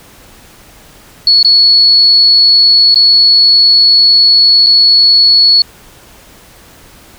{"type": "tone with dropouts", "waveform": "sine", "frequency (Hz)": 4391, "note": "C#8", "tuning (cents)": -17, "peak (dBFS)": -3, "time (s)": [1.27, 5.62], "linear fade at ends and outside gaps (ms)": 2, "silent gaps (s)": [[1.429, 1.447], [2.945, 2.957], [4.663, 4.667]], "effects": ["pink hiss -39 dBFS RMS until 7.18 s"]}